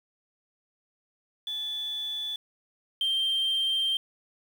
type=tone pair in turn; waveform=sine; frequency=3458 / 3158 Hz; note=A7 / G7; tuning=-31 / +12 cents; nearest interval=major second; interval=157 cents; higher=first; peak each=-30 / -22 dBFS; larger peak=second; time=1.47-2.36 / 3.01-3.97 s; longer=second; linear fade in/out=2 ms; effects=tanh soft clip ceiling -22 dBFS + 8-bit